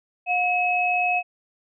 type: tone pair together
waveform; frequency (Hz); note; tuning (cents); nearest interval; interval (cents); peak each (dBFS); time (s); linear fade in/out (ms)
sine; 719 / 2567; F#5 / E7; -50 / -47; octave + minor seventh; 2203; -22; 0.26-1.23; 50
effects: none